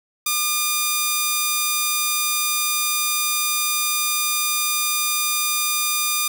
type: tone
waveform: 5% pulse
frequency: 1208 Hz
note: D6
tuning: 48 cents sharp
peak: -7 dBFS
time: 0.26-6.28 s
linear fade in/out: 5 ms
effects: 7-bit